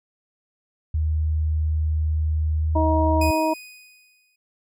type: tone with pitch glide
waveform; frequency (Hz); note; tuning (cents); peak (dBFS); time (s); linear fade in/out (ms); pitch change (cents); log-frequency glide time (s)
sine; 77.78 to 78.59; D#2 to D#2; 0 to +18; -19; 0.94-3.31; 5; +18; 2.61-2.67
type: harmonic tone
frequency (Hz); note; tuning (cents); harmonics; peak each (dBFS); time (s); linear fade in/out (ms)
316.1; D#4; +27; 1 / 2 / 3; -23 / -23 / -23; 2.75-3.54; 10
type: tone with exponential decay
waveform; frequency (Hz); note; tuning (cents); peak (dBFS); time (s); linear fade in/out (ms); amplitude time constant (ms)
sawtooth; 2489; D#7; 0; -22; 3.21-4.36; 5; 250
effects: none